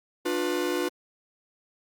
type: chord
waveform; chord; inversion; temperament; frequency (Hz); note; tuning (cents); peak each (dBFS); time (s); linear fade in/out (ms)
45% pulse; B diminished; first; just; 296.3 / 355.6 / 493.9; D4 / F4 / B4; +15 / +31 / 0; -31 / -28 / -32; 0.25-0.89; 10
effects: Opus 48 kbps